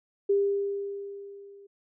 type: tone with level ramp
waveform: sine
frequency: 400 Hz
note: G4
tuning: 35 cents sharp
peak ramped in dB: -19 to -48 dBFS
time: 0.29-1.67 s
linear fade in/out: 10 ms
effects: none